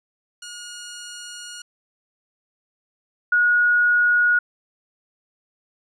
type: tone pair in turn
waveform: 10% pulse / sine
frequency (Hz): 1437 / 1449.5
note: F6 / F#6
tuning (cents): +49 / -36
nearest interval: unison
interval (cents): 15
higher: second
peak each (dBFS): -26 / -14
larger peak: second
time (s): 0.42-1.62 / 3.32-4.39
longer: first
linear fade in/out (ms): 5
effects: resampled to 22050 Hz